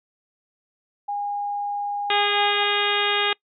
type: tone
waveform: sine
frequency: 816 Hz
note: G#5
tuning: 31 cents flat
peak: -24 dBFS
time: 1.08-2.64 s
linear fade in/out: 10 ms
type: harmonic tone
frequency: 410 Hz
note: G#4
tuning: 22 cents flat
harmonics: 1 / 2 / 3 / 4 / 5 / 6 / 7 / 8 / 9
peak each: -28 / -28 / -28 / -28 / -28 / -28 / -28 / -28 / -28 dBFS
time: 2.1-3.33 s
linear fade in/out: 2 ms
effects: noise-tail reverb RT60 0.1 s tail -24 dB re dry